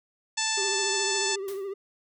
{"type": "harmonic tone", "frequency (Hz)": 881, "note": "A5", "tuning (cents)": 2, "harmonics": [1, 2, 3, 4, 5, 6, 7, 8, 9], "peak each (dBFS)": [-34, -34, -34, -34, -34, -34, -34, -34, -34], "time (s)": [0.37, 1.36], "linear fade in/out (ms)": 10}
{"type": "tone with vibrato", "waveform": "triangle", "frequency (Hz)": 392, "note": "G4", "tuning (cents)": 0, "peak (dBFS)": -29, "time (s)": [0.57, 1.74], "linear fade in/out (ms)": 10, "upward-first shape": "triangle", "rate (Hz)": 14, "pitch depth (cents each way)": 65}
{"type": "noise with exponential decay", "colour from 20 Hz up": "white", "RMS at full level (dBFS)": -40, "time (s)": [1.48, 1.73], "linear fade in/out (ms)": 2, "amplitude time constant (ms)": 53}
{"effects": []}